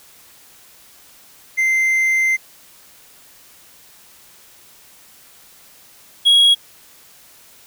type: tone pair in turn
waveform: triangle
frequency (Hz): 2081 / 3311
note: C7 / G#7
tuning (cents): -10 / -6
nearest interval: minor sixth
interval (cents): 804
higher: second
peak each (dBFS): -12 / -7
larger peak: second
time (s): 1.57-2.37 / 6.25-6.55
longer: first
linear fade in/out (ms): 20
effects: white hiss -47 dBFS RMS until 7.66 s